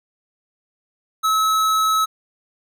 sine tone with hard clipping, 1293 Hz, E6, 34 cents flat, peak -17 dBFS, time 1.23-2.06 s, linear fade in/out 20 ms, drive 17 dB, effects none

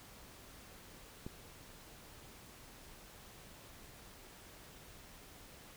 click, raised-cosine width 3 ms, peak -30 dBFS, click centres 1.265 s, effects pink hiss -56 dBFS RMS until 5.76 s

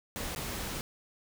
pink noise with dropouts, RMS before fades -37 dBFS, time 0.16-0.81 s, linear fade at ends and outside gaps 0 ms, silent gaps 0.349-0.361 s, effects none

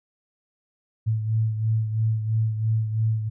sine beating tone pair, 110 / 113 Hz, A2 / A2, 0 / +47 cents, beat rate 3 Hz, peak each -21 / -29 dBFS, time 1.06-3.3 s, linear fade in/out 20 ms, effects none

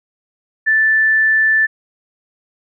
sine tone, 1760 Hz, A6, in tune, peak -10 dBFS, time 0.66-1.67 s, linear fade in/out 20 ms, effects none

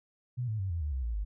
sine tone with pitch steps, 123.47 / 108.74 / 95.76 / 84.33 / 74.27 / 65.41 / 57.6 / 50.73 Hz, B2 / A2 / G2 / E2 / D2 / C2 / A#1 / G#1, 0 / -20 / -40 / +40 / +20 / 0 / -20 / -40 cents, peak -30 dBFS, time 0.37-1.25 s, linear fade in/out 20 ms, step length 110 ms, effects none

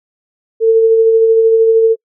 sine tone with tremolo, 450 Hz, A4, 39 cents sharp, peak -4 dBFS, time 0.6-1.96 s, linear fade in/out 50 ms, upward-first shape sine, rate 13 Hz, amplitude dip 30%, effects noise-tail reverb RT60 0.1 s tail -26 dB re dry

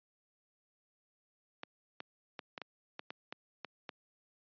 clicks, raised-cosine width 0.3 ms, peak -25 dBFS, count 10, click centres 1.634 / 2.004 / 2.392 / 2.578 / 2.617 / 2.994 / 3.105 / 3.325 / 3.647 / 3.892 s, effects high-pass 200 Hz 12 dB/octave + resampled to 11025 Hz

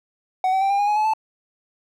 triangle tone with pitch steps, 748 / 765 / 782.5 / 800.3 / 818.5 / 837.2 / 856.3 / 875.8 Hz, F#5 / G5 / G5 / G5 / G#5 / G#5 / A5 / A5, +19 / -42 / -3 / +36 / -25 / +14 / -47 / -8 cents, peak -15 dBFS, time 0.44-1.136 s, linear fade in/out 2 ms, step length 87 ms, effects none

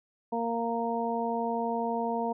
harmonic tone, 232 Hz, A#3, 8 cents flat, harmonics 1 / 2 / 3 / 4, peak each -33 / -33 / -33 / -33 dBFS, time 0.32-2.33 s, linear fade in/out 10 ms, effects none

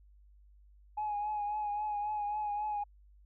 sine tone with vibrato, 836 Hz, G#5, 11 cents sharp, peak -31 dBFS, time 0.97-2.84 s, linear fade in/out 10 ms, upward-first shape triangle, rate 3.7 Hz, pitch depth 40 cents each way, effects tanh soft clip ceiling -28 dBFS + added 50 Hz sine -57 dBFS peak until 3.25 s

